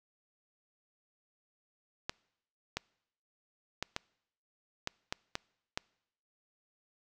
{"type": "clicks", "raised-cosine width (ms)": 0.2, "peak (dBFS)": -16, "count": 8, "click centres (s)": [2.095, 2.77, 3.826, 3.964, 4.874, 5.125, 5.354, 5.775], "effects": ["noise-tail reverb RT60 0.8 s tail -26 dB re dry"]}